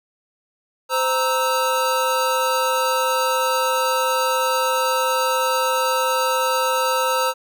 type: tone cluster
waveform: square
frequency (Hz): 518 / 933 / 1308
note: C5 / A#5 / E6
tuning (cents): -17 / +1 / -14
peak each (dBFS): -23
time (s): 0.89-7.34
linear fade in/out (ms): 50
effects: none

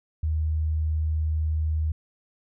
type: tone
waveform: sine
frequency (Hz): 78.1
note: D#2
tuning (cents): +7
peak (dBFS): -22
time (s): 0.23-1.92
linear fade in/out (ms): 5
effects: none

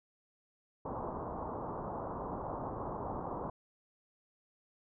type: low-pass noise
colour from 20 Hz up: white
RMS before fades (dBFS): -40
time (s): 0.85-3.5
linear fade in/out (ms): 5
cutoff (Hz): 1100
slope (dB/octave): 48
effects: none

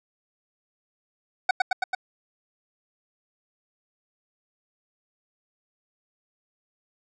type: tone with echo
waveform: 25% pulse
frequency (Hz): 747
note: F#5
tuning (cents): +16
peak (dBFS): -12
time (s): 1.49-1.51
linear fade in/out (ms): 5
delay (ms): 110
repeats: 4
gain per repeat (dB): -2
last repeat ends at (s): 1.95
effects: low-pass 4000 Hz 12 dB/octave

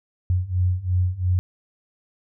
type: beating tone pair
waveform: sine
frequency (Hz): 89.2 / 92.1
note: F2 / F#2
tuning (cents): +37 / -7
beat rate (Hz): 2.9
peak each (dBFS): -23 / -21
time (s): 0.3-1.39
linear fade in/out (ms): 0
effects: none

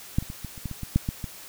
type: clicks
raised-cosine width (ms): 5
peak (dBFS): -9 / -24 / -23 / -22 / -29 / -18 / -22 / -20 / -7 / -14 / -19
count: 11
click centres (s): 0.185 / 0.225 / 0.301 / 0.447 / 0.578 / 0.657 / 0.713 / 0.833 / 0.96 / 1.089 / 1.242
effects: white hiss -44 dBFS RMS until 1.48 s

